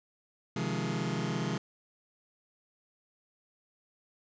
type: chord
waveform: sawtooth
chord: F minor seventh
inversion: second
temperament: just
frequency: 130.96 / 157.15 / 174.61 / 209.5 Hz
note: C3 / Eb3 / F3 / Ab3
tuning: +2 / +18 / 0 / +15 cents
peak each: -32 dBFS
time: 0.56-1.58 s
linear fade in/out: 5 ms
effects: resampled to 16000 Hz + 10-bit